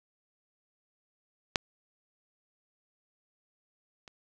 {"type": "clicks", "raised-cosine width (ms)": 0.2, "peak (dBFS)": [-7, -30], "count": 2, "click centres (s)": [1.558, 4.078], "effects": []}